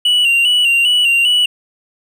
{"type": "tone with vibrato", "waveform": "triangle", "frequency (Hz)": 2857, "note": "F7", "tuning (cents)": 39, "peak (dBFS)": -8, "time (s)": [0.05, 1.46], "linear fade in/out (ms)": 5, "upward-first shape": "square", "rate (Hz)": 2.5, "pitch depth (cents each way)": 54, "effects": []}